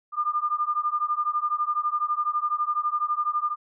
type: beating tone pair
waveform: sine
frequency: 1200 / 1212 Hz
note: D6 / D#6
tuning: +37 / -46 cents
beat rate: 12 Hz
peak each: -26 dBFS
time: 0.12-3.56 s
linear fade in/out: 50 ms
effects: none